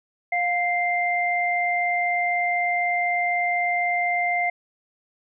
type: tone pair together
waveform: sine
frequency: 706 / 2092 Hz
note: F5 / C7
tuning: +19 / -1 cents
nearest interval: octave + perfect fifth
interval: 1880 cents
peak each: -23 dBFS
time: 0.32-4.5 s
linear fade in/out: 5 ms
effects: none